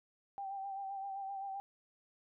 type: tone with vibrato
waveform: sine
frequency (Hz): 784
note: G5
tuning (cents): 0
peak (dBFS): -39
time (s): 0.38-1.6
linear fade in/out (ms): 0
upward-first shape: sine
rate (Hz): 7.7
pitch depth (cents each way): 34
effects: none